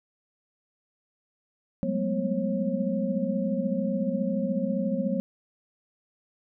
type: tone cluster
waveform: sine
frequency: 183.7 / 200.1 / 214.3 / 247 / 542 Hz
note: F#3 / G3 / A3 / B3 / C#5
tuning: -12 / +36 / -45 / 0 / -39 cents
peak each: -31 dBFS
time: 1.83-5.2 s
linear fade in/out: 0 ms
effects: none